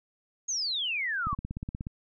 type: exponential sweep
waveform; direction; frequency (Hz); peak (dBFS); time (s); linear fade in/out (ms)
sine; down; 6680 to 1076; -28; 0.48-1.35; 10
type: click train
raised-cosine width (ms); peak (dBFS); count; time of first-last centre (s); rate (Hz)
5; -22; 11; 1.27-1.869; 16.7
effects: none

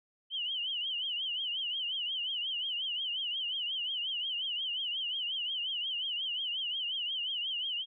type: tone with vibrato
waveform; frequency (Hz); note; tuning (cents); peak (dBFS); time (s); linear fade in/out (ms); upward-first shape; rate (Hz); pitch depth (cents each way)
sine; 3018; F#7; +34; -32; 0.3-7.86; 50; triangle; 5.6; 150
effects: none

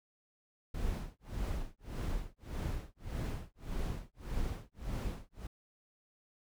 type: noise with tremolo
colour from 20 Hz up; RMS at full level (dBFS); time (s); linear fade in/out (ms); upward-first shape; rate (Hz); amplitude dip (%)
brown; -35; 0.74-5.47; 5; sine; 1.7; 100
effects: none

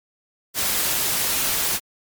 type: noise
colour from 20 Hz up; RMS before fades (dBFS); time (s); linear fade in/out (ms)
white; -22; 0.54-1.8; 50
effects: MP3 96 kbps

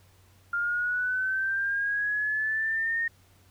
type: linear sweep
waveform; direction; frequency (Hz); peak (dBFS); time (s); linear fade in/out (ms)
sine; up; 1396.9 to 1850; -25; 0.53-3.08; 5
effects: added 93 Hz sine -58 dBFS peak until 3.5 s + pink hiss -62 dBFS RMS until 3.5 s

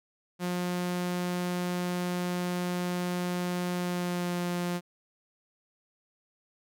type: tone with pitch glide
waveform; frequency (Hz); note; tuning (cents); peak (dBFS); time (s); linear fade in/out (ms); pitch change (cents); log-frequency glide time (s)
sawtooth; 178.2 to 176.05; F3 to F3; +35 to +14; -25; 0.39-4.81; 50; -21; 3.75-4.39
effects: none

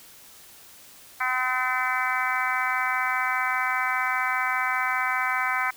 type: harmonic tone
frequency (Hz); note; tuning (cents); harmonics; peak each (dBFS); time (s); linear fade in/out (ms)
255; C4; -44; 3 / 4 / 5 / 6 / 7 / 8 / 9; -32 / -30 / -29 / -29 / -34 / -30 / -32; 1.2-5.71; 10
effects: white hiss -49 dBFS RMS until 5.76 s

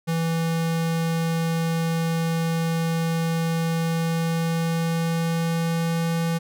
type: tone with pitch glide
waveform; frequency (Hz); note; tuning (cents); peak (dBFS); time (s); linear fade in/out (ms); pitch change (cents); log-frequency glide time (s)
square; 164.81 to 166.24; E3 to E3; 0 to +15; -22; 0.07-6.39; 20; +15; 3.81-6.11
effects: none

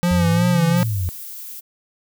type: tone with vibrato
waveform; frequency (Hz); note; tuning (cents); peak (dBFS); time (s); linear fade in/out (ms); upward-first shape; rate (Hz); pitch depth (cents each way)
square; 172.8; F3; -18; -16; 0.03-0.83; 0; sine; 2.8; 54
type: exponential two-way sweep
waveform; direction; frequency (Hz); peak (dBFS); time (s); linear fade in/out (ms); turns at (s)
sine; up then down; 81.5 to 151.1 to 84.6; -19; 0.11-1.09; 0; 0.64
type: noise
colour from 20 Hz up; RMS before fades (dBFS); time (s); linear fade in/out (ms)
violet; -34; 0.76-1.61; 20
effects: none

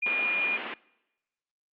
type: tone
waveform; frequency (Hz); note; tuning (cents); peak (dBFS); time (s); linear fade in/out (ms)
sine; 2427; D#7; -44; -25; 0.02-0.57; 10
type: band-pass noise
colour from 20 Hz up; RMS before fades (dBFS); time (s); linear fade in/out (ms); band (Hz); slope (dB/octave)
white; -37; 0.06-0.74; 2; 200 to 3000; 48
effects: noise-tail reverb RT60 1.0 s tail -24 dB re dry + Opus 48 kbps

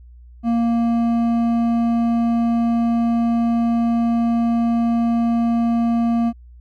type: tone with hard clipping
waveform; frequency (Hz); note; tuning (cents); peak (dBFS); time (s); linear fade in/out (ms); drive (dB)
sine; 233.1; A#3; 0; -17; 0.43-6.33; 50; 8
effects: added 60 Hz sine -40 dBFS peak until 6.6 s

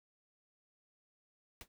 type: noise with exponential decay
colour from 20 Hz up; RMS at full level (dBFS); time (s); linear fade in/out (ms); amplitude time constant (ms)
pink; -45; 1.61-1.68; 1; 15
effects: none

